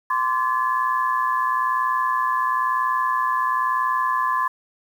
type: tone cluster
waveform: sine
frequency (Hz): 1035 / 1156 / 1715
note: C6 / D6 / A6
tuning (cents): -19 / -28 / -45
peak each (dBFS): -20 / -26 / -27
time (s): 0.1-4.48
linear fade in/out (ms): 5
effects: 8-bit